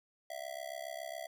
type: tone with amplitude modulation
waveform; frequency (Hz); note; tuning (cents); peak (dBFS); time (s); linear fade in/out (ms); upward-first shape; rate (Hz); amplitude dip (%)
square; 663; E5; +10; -37; 0.3-1.27; 5; sine; 67.2; 100
effects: none